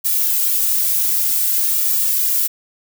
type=noise with flanger; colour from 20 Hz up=violet; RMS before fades=-17 dBFS; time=0.04-2.48 s; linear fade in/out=20 ms; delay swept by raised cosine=1.9 to 2.85 ms; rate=0.54 Hz; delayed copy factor=-1; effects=none